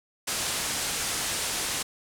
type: low-pass noise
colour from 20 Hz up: white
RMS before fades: -30 dBFS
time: 0.27-1.83 s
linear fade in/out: 10 ms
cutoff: 10000 Hz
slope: 24 dB/octave
effects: none